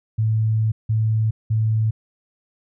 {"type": "tone bursts at uneven times", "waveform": "sine", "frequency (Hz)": 110, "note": "A2", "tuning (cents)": 0, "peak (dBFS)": -16, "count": 3, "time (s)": [[0.18, 0.72], [0.89, 1.31], [1.5, 1.91]], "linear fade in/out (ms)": 10, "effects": []}